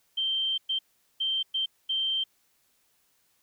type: tone bursts at uneven times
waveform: sine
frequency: 3136 Hz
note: G7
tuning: in tune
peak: -25 dBFS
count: 5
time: 0.17-0.58 / 0.69-0.79 / 1.2-1.43 / 1.54-1.66 / 1.89-2.24 s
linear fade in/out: 10 ms
effects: white hiss -69 dBFS RMS until 3.42 s